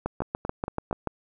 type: two click trains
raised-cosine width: 1 ms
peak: -13 / -16 dBFS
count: 8 / 4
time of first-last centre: 0.06-1.073 / 0.22-0.911 s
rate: 6.91 / 4.34 Hz
effects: none